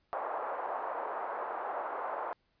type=band-pass noise; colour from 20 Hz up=pink; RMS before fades=-37 dBFS; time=0.13-2.33 s; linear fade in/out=0 ms; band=560 to 1200 Hz; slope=24 dB/octave; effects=pink hiss -75 dBFS RMS until 2.6 s + resampled to 11025 Hz